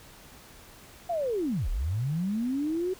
sine linear two-way sweep, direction down then up, 719 to 30.87 to 379.8 Hz, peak -26 dBFS, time 1.09-2.94 s, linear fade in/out 10 ms, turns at 1.69 s, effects pink hiss -51 dBFS RMS until 2.99 s

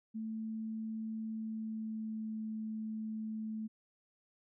sine tone with pitch glide, 220.7 to 218.4 Hz, A3 to A3, +5 to -13 cents, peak -37 dBFS, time 0.14-3.68 s, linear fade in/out 20 ms, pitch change -18 cents, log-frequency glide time 1.31-2.42 s, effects none

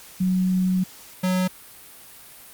sine / square tone pair in turn, 185 / 184.22 Hz, F#3 / F#3, 0 / -7 cents, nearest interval unison, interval 7 cents, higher first, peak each -18 / -20 dBFS, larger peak first, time 0.2-0.84 / 1.23-1.48 s, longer first, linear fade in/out 10 ms, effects white hiss -45 dBFS RMS until 2.53 s + Opus 48 kbps

